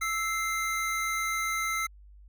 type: tone pair together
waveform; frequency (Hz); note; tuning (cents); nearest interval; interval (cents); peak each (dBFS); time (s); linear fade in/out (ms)
square; 1316 / 2089; E6 / C7; -3 / -3; minor sixth; 800; -32 / -31; 0.01-1.87; 10
effects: added 50 Hz sine -49 dBFS peak until 2.28 s